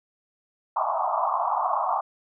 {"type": "band-pass noise", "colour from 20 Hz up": "white", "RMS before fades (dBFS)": -25, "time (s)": [0.76, 2.01], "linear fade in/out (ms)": 5, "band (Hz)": [640, 1200], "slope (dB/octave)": 96, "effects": []}